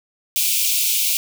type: high-pass noise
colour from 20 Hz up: white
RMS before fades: -19 dBFS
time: 0.36-1.17 s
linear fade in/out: 0 ms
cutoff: 2300 Hz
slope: 96 dB/octave
effects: none